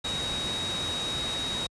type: tone in noise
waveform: sine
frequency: 3793 Hz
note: A#7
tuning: 29 cents sharp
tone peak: -30 dBFS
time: 0.04-1.67 s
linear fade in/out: 10 ms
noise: pink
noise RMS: -34 dBFS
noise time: 0.04-1.67 s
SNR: +1 dB
effects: high-pass 60 Hz 12 dB/octave + resampled to 22050 Hz